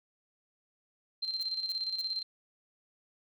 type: tone with tremolo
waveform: sine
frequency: 4142 Hz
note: C8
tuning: 18 cents flat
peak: -30 dBFS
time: 1.22-2.23 s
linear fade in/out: 10 ms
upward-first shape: square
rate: 17 Hz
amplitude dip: 55%
type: noise bursts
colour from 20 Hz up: blue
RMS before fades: -48 dBFS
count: 3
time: 1.41-2.01 s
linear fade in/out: 0 ms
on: 20 ms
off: 270 ms
effects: none